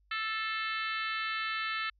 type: harmonic tone with a mistuned harmonic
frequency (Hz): 440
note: A4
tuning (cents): 0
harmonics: 3 / 4 / 5 / 6 / 7 / 8 / 9 / 10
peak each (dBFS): -36 / -37 / -40 / -40 / -44 / -46 / -44 / -50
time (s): 0.11-1.9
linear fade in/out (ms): 5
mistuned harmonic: 5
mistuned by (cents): -34
effects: added 50 Hz sine -65 dBFS peak until 1.99 s